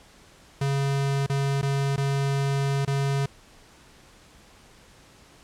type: tone with dropouts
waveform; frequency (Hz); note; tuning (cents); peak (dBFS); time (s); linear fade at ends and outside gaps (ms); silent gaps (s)
square; 138.59; C#3; 0; -23; 0.61-3.26; 5; 1.264-1.297 / 1.615-1.627 / 1.962-1.977 / 2.851-2.875
effects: pink hiss -53 dBFS RMS until 5.43 s + low-pass 9000 Hz 12 dB/octave